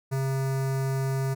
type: tone with notch filter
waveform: square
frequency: 134.3 Hz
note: C3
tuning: 46 cents sharp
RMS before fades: -27 dBFS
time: 0.11-1.35 s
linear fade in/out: 20 ms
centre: 3200 Hz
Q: 0.95
effects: none